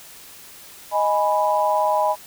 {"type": "chord", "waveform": "sine", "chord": "G# minor", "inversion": "second", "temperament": "equal", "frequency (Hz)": [622.3, 830.6, 987.8], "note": ["D#5", "G#5", "B5"], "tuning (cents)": [0, 0, 0], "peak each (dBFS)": -21, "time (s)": [0.91, 2.16], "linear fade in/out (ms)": 50, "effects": ["white hiss -43 dBFS RMS until 2.26 s"]}